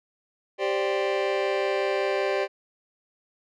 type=chord; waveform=sawtooth; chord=G suspended fourth; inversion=none; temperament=just; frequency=392 / 522.7 / 588 Hz; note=G4 / C5 / D5; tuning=0 / -2 / +2 cents; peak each=-22 / -25 / -23 dBFS; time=0.58-2.48 s; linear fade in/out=50 ms; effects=low-pass 3000 Hz 12 dB/octave

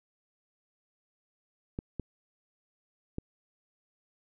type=clicks; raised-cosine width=3 ms; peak=-21 dBFS; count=3; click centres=1.789 / 1.997 / 3.184 s; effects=none

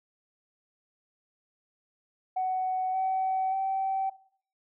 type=tone with pitch steps; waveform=sine; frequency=747 / 758.7 / 770.7 Hz; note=F#5 / F#5 / G5; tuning=+16 / +43 / -30 cents; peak=-25 dBFS; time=2.36-4.1 s; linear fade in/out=10 ms; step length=580 ms; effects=noise-tail reverb RT60 0.5 s tail -17 dB re dry + tanh soft clip ceiling -21 dBFS

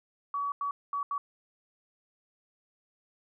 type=tone bursts at uneven times; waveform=sine; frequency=1135 Hz; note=C#6; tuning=41 cents sharp; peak=-29 dBFS; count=4; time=0.34-0.52 / 0.61-0.71 / 0.93-1.03 / 1.11-1.18 s; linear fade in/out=2 ms; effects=none

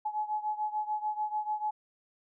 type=beating tone pair; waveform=sine; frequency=848 / 854.8 Hz; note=G#5 / G#5; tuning=+36 / +50 cents; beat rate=6.8 Hz; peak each=-32 / -35 dBFS; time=0.05-1.71 s; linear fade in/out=10 ms; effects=none

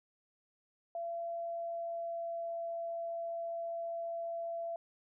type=tone with pitch glide; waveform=sine; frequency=678 to 673.7 Hz; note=E5 to E5; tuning=+49 to +38 cents; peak=-36 dBFS; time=0.95-4.76 s; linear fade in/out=2 ms; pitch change=-11 cents; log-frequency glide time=1.31-2.62 s; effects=none

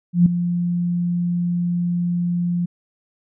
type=tone with ADSR envelope; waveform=sine; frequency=174.61 Hz; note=F3; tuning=in tune; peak=-7 dBFS; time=0.13-2.66 s; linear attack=130 ms; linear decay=4 ms; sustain=-11 dB; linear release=11 ms; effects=none

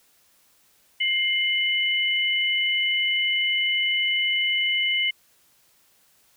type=tone pair together; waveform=sine; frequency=2112 / 2976 Hz; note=C7 / F#7; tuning=+16 / +9 cents; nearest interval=tritone; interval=593 cents; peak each=-23 dBFS; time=1-5.11 s; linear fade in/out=10 ms; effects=white hiss -61 dBFS RMS until 6.36 s

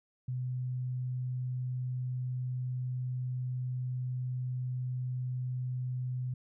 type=tone; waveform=sine; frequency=126.4 Hz; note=B2; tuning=41 cents sharp; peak=-32 dBFS; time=0.28-6.34 s; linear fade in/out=5 ms; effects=none

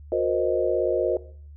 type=chord; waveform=sine; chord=C half-diminished seventh; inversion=second; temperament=equal with one note detuned; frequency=361.8 / 466.2 / 523.3 / 622.3 Hz; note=Gb4 / Bb4 / C5 / Eb5; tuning=-39 / 0 / 0 / 0 cents; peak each=-26 dBFS; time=0.12-1.17 s; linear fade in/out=2 ms; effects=noise-tail reverb RT60 0.5 s tail -18 dB re dry + added 73 Hz sine -41 dBFS peak until 1.56 s

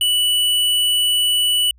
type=tone; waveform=square; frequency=2960 Hz; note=F#7; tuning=in tune; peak=-15 dBFS; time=0.01-1.71 s; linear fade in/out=2 ms; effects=added 60 Hz sine -47 dBFS peak until 1.78 s

